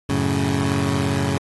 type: chord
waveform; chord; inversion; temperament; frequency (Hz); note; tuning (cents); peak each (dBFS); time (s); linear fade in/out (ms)
20% pulse; F# minor; none; equal; 92.5 / 110 / 138.59; F#2 / A2 / C#3; 0 / 0 / 0; -19 / -21 / -17; 0.09-1.38; 5
effects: AAC 32 kbps